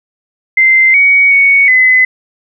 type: tone with pitch steps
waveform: sine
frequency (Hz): 2079 / 2250 / 2227 / 2026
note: C7 / C#7 / C#7 / B6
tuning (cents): -12 / +25 / +7 / +44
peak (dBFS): -4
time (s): 0.57-2.05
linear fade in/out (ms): 5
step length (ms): 370
effects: none